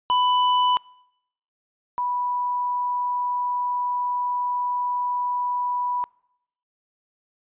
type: tone pair in turn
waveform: square / sine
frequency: 995 / 983.6 Hz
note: B5 / B5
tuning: +13 / -7 cents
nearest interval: unison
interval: 20 cents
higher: first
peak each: -18 / -22 dBFS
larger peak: first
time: 0.1-0.77 / 1.98-6.04 s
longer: second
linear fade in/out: 0 ms
effects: noise-tail reverb RT60 0.8 s tail -25 dB re dry + resampled to 8000 Hz